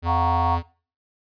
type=tone with vibrato; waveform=square; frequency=85.1 Hz; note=F2; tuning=44 cents flat; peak=-24 dBFS; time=0.02-0.63 s; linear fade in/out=50 ms; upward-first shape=triangle; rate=18 Hz; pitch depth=8 cents each way
type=chord; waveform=sine; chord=Gb major seventh; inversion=third; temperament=equal with one note detuned; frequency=698.5 / 749 / 932.3 / 1108.7 Hz; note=F5 / Gb5 / Bb5 / Db6; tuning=0 / +21 / 0 / 0 cents; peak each=-28 / -25 / -23 / -25 dBFS; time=0.05-0.59 s; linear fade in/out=50 ms
effects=noise-tail reverb RT60 0.4 s tail -21 dB re dry + resampled to 11025 Hz